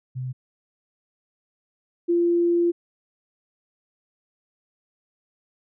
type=tone pair in turn; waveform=sine; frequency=128.1 / 344.3 Hz; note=C3 / F4; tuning=-36 / -25 cents; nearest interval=octave + perfect fourth; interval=1711 cents; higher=second; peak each=-27 / -17 dBFS; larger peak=second; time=0.15-0.33 / 2.08-2.72 s; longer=second; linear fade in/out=20 ms; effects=none